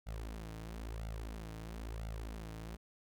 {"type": "tone with flanger", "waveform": "sawtooth", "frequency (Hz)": 55, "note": "A1", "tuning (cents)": 0, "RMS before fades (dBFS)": -44, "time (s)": [0.06, 2.77], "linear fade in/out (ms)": 20, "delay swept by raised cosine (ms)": [1.4, 6.6], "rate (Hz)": 1, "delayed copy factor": 1, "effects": []}